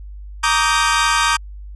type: chord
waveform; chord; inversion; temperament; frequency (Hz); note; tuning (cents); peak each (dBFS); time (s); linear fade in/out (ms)
sawtooth; Eb major seventh; second; equal with one note detuned; 932.3 / 1161.2 / 1244.5 / 1568; Bb5 / D6 / Eb6 / G6; 0 / -20 / 0 / 0; -16; 0.43-1.37; 10
effects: added 50 Hz sine -31 dBFS peak until 1.75 s + resampled to 22050 Hz